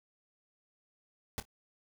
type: noise with echo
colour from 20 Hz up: pink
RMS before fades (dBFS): -36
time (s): 1.38-1.4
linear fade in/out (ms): 0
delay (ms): 26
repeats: 2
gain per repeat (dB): -15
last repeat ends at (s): 1.452
effects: none